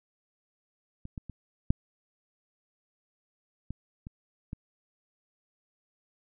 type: clicks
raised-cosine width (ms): 5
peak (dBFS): -28 / -25 / -28 / -10 / -23 / -28 / -24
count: 7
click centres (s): 1.054 / 1.178 / 1.297 / 1.705 / 3.706 / 4.069 / 4.531
effects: none